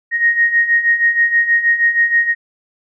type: beating tone pair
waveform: sine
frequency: 1864.7 / 1871 Hz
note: A#6 / A#6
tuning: 0 / +6 cents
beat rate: 6.3 Hz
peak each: -17 / -12 dBFS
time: 0.11-2.35 s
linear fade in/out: 50 ms
effects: none